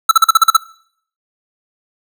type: tone bursts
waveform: square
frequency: 1318.5 Hz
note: E6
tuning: in tune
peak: -4 dBFS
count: 8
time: 0.09-0.568 s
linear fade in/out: 5 ms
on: 23 ms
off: 42 ms
effects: noise-tail reverb RT60 0.6 s tail -21 dB re dry